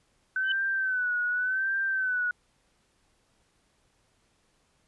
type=tone with vibrato; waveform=sine; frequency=1516 Hz; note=F#6; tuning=42 cents sharp; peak=-25 dBFS; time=0.36-2.31 s; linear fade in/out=2 ms; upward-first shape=sine; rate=0.88 Hz; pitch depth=71 cents each way
type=tone with exponential growth; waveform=sine; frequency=3007 Hz; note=F#7; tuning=27 cents sharp; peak=-24 dBFS; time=0.43-0.52 s; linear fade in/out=5 ms; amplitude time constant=19 ms
effects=pink hiss -69 dBFS RMS until 4.87 s + resampled to 24000 Hz